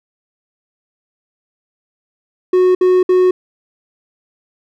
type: tone bursts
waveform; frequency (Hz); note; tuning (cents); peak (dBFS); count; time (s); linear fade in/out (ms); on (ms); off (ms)
triangle; 366.8; F#4; -15; -6; 3; 2.53-3.31; 5; 220; 60
effects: none

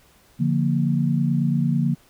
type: chord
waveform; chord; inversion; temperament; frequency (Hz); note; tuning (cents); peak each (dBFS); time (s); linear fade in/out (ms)
sine; Bb major; first; just; 145.68 / 174.81 / 233.1; D3 / F3 / Bb3; -14 / +2 / 0; -21 / -23 / -23; 0.39-1.95; 20
effects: pink hiss -56 dBFS RMS until 2.09 s

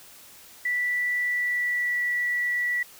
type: tone with pitch glide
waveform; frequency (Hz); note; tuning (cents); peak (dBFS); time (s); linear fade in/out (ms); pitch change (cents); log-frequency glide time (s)
sine; 1966 to 1951.3; B6 to B6; -8 to -21; -23; 0.65-2.83; 5; -13; 1.2-2.05
effects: white hiss -49 dBFS RMS until 2.99 s

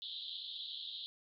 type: band-pass noise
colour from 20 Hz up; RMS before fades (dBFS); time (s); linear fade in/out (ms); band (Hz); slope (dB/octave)
white; -45; 0.02-1.06; 0; 3200 to 4100; 96
effects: none

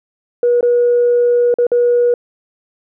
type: tone with dropouts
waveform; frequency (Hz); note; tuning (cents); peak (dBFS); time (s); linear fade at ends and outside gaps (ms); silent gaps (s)
sine; 482.7; B4; -40; -8; 0.43-2.14; 2; 0.609-0.628 / 1.541-1.585 / 1.668-1.717
effects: tanh soft clip ceiling -5 dBFS

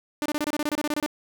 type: tone bursts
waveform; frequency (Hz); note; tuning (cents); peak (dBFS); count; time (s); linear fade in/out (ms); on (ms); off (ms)
sawtooth; 298.1; D4; +26; -20; 14; 0.22-1.062; 0; 36; 26
effects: none

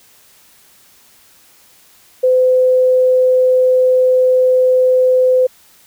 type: tone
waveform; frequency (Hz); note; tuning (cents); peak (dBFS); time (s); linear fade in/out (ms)
sine; 510; C5; -44; -8; 2.23-5.47; 10
effects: white hiss -48 dBFS RMS until 5.86 s

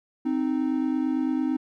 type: tone pair together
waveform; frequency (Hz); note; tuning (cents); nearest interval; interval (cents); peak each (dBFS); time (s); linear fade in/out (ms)
triangle; 261.6 / 310.5; C4 / D#4; 0 / -3; minor third; 297; -23 / -24; 0.25-1.57; 10
effects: none

